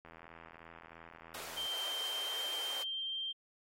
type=click train; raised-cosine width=0.5 ms; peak=-37 dBFS; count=134; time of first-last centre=0.05-1.656 s; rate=82.8 Hz
type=high-pass noise; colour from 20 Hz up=pink; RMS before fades=-46 dBFS; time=1.34-2.83 s; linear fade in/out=5 ms; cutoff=460 Hz; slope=24 dB/octave
type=tone with pitch glide; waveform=sine; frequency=3136 to 3160 Hz; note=G7 to G7; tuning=0 to +13 cents; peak=-36 dBFS; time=1.56-3.33 s; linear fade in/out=20 ms; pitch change=+13 cents; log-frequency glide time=2.04-3.2 s
effects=AAC 48 kbps